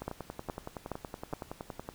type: two click trains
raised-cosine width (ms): 1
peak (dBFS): -24 / -20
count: 21 / 4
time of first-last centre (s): 0.02-1.889 / 0.08-1.335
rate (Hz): 10.7 / 2.39
effects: pink hiss -56 dBFS RMS until 1.94 s